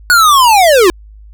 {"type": "linear sweep", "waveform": "square", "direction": "down", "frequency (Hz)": [1480, 329.6], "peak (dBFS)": -5, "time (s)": [0.1, 0.9], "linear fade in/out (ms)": 0, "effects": ["added 52 Hz sine -33 dBFS peak until 1.33 s"]}